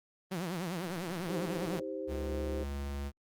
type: tone with vibrato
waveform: sawtooth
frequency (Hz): 175.6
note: F3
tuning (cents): +10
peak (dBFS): -30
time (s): 0.31-1.8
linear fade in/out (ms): 10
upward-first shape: triangle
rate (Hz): 10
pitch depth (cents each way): 200
type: chord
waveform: sine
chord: C minor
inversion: first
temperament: equal with one note detuned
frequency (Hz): 316.4 / 392 / 523.3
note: Eb4 / G4 / C5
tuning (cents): +29 / 0 / 0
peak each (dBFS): -41 / -40 / -39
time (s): 1.28-2.64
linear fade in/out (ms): 10
type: tone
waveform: square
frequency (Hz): 70.3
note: C#2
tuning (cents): +25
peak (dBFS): -36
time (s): 2.07-3.12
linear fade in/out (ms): 50
effects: Opus 32 kbps